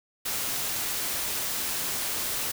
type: noise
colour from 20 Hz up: white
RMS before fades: -30 dBFS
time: 0.25-2.52 s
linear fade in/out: 10 ms
effects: none